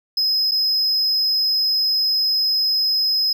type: tone with dropouts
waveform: triangle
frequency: 5090 Hz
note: D#8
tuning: 39 cents sharp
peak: -15 dBFS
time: 0.17-3.33 s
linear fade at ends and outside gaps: 5 ms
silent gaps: 0.512-0.517 s
effects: none